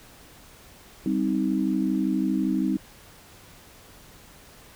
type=chord; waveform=sine; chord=C minor; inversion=second; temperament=just; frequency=196.22 / 261.6 / 314 Hz; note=G3 / C4 / Eb4; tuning=+2 / 0 / +16 cents; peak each=-26 dBFS; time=1.06-2.77 s; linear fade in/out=2 ms; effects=pink hiss -50 dBFS RMS until 4.75 s